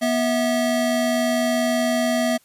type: tone pair together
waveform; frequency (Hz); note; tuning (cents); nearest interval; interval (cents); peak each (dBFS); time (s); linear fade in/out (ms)
square; 243.1 / 649; B3 / E5; -27 / -27; octave + perfect fourth; 1700; -22; 0.01-2.38; 20
effects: white hiss -58 dBFS RMS until 2.44 s + resampled to 32000 Hz